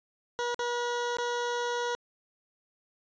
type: tone with dropouts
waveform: 20% pulse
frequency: 481.6 Hz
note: B4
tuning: 44 cents flat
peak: -24 dBFS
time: 0.39-1.95 s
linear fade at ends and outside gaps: 0 ms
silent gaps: 0.544-0.592 / 1.169-1.185 s
effects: resampled to 16000 Hz